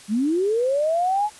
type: linear sweep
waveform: sine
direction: up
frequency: 194.2 to 861 Hz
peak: -18 dBFS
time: 0.08-1.3 s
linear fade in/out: 50 ms
effects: white hiss -45 dBFS RMS until 1.39 s + resampled to 24000 Hz